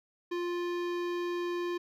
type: tone with hard clipping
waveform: sine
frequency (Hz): 350.1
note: F4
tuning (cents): +4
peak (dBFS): -33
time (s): 0.31-1.78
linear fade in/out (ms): 10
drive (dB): 18
effects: none